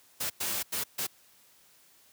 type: noise bursts at uneven times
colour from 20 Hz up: white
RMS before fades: -32 dBFS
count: 4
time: 0.2-0.3 / 0.4-0.63 / 0.72-0.84 / 0.98-1.07 s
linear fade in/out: 10 ms
effects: white hiss -61 dBFS RMS until 2.12 s + high-pass 60 Hz 12 dB/octave